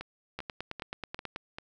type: two click trains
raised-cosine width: 0.3 ms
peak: -20 / -23 dBFS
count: 10 / 5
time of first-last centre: 0.39-1.361 / 0.01-1.585 s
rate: 9.27 / 2.54 Hz
effects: none